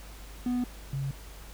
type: tone pair in turn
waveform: triangle / sine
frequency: 246.9 / 136.98 Hz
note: B3 / C#3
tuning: 0 / -20 cents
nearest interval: minor seventh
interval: 1020 cents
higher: first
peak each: -24 / -29 dBFS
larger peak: first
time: 0.46-0.64 / 0.93-1.11 s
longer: neither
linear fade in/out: 2 ms
effects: added 50 Hz sine -44 dBFS peak until 1.53 s + pink hiss -50 dBFS RMS until 1.53 s